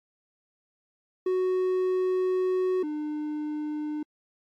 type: tone pair in turn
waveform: triangle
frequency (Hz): 370 / 301.4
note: F#4 / D4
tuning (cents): 0 / +45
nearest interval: major third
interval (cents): 355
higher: first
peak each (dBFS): -21 / -27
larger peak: first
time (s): 1.26-2.83 / 2.83-4.03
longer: first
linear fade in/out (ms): 5
effects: AAC 64 kbps